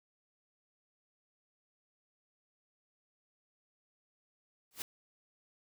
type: noise with exponential growth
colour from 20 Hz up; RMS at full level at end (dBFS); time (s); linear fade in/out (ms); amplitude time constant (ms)
white; -35; 4.71-4.82; 1; 22
effects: none